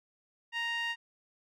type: tone with band-pass filter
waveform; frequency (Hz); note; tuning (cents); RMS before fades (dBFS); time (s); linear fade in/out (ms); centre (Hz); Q
sawtooth; 932.3; A#5; 0; -34; 0.52-0.96; 50; 2300; 6.4
effects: none